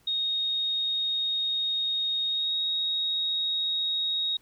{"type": "tone with pitch glide", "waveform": "sine", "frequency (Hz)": [3729, 3766], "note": ["A#7", "A#7"], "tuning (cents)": [0, 17], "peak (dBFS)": -25, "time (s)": [0.07, 4.37], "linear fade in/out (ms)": 5, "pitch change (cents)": 17, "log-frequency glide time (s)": [2.27, 2.54], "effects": ["pink hiss -63 dBFS RMS until 4.41 s"]}